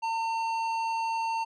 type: tone with tanh clipping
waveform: sine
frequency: 906 Hz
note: A#5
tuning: 50 cents flat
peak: -29 dBFS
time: 0.02-1.45 s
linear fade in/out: 20 ms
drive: 12 dB
effects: none